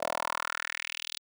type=tone with high-pass filter sweep; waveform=10% pulse; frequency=40.12 Hz; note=E1; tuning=46 cents flat; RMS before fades=-35 dBFS; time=0-1.19 s; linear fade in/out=10 ms; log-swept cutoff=620 to 3900 Hz; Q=3; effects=none